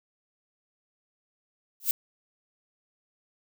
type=noise with exponential growth; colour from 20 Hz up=violet; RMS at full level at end=-18 dBFS; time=1.8-1.91 s; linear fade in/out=2 ms; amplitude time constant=23 ms; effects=none